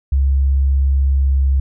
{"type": "tone with pitch glide", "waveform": "sine", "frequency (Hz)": [68.1, 67.63], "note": ["C#2", "C#2"], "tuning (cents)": [-30, -42], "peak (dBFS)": -11, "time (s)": [0.12, 1.6], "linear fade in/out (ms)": 5, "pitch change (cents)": -12, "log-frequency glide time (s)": [1.14, 1.42], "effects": []}